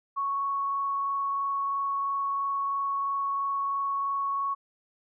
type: tone with frequency modulation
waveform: sine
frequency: 1108.7 Hz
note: C#6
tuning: in tune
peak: -26 dBFS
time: 0.16-4.55 s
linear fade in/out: 20 ms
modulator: 23 Hz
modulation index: 0.31
effects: none